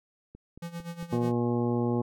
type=click train; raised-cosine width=3 ms; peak=-33 dBFS; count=4; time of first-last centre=0.35-1.027 s; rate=4.43 Hz
type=tone with tremolo; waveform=square; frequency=170 Hz; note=F3; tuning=46 cents flat; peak=-34 dBFS; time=0.62-1.32 s; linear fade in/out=5 ms; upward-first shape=sine; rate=8.2 Hz; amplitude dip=80%
type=harmonic tone; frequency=119.7 Hz; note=A#2; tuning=46 cents sharp; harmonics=1 / 2 / 3 / 4 / 5 / 6 / 7 / 9; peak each=-30 / -28 / -31 / -34 / -42 / -45 / -38 / -44 dBFS; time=1.12-2.02 s; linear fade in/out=10 ms
effects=none